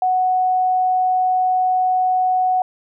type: tone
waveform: sine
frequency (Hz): 740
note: F#5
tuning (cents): 0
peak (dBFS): -14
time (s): 0.02-2.62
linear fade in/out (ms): 2
effects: none